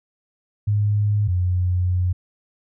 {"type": "tone pair in turn", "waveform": "sine", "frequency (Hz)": [103.9, 90.25], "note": ["G#2", "F#2"], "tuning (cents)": [1, -43], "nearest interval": "major second", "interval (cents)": 244, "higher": "first", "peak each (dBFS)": [-16, -17], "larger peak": "first", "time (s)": [[0.67, 1.28], [1.28, 2.13]], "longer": "second", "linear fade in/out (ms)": 10, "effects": []}